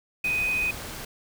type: tone in noise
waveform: sine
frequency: 2500 Hz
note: D#7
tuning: 8 cents sharp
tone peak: -23 dBFS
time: 0.24-0.71 s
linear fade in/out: 5 ms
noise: pink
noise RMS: -37 dBFS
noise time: 0.24-1.05 s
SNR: +11 dB
effects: none